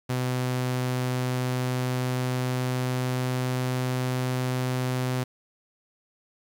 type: tone with pitch glide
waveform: sawtooth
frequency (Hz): 126.5 to 127.38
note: B2 to C3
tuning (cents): +42 to -46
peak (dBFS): -21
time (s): 0.09-5.24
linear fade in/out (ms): 10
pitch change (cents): +12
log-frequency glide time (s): 1-3.99
effects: 9-bit